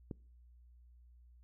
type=click; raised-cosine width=3 ms; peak=-28 dBFS; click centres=0.112 s; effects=noise-tail reverb RT60 0.5 s tail -25 dB re dry + added 60 Hz sine -58 dBFS peak until 1.43 s